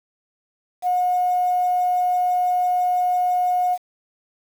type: tone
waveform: sine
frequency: 723 Hz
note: F#5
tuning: 40 cents flat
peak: -16 dBFS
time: 0.82-3.78 s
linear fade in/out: 50 ms
effects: tanh soft clip ceiling -12 dBFS + 7-bit